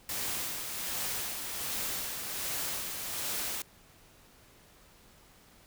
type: noise with tremolo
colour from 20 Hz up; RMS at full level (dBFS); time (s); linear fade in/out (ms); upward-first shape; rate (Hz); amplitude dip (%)
white; -34; 0.09-3.62; 2; sine; 1.3; 40
effects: pink hiss -59 dBFS RMS until 5.66 s